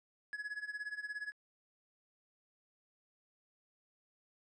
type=tone with tremolo; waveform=triangle; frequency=1688 Hz; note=G#6; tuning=28 cents sharp; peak=-35 dBFS; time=0.33-1.32 s; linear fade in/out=0 ms; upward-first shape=sine; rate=17 Hz; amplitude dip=85%; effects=resampled to 22050 Hz